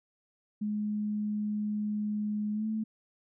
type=tone with pitch glide; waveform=sine; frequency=210.1 to 218.4 Hz; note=G#3 to A3; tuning=+20 to -13 cents; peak=-29 dBFS; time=0.61-2.84 s; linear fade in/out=10 ms; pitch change=+67 cents; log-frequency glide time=2.53-2.66 s; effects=none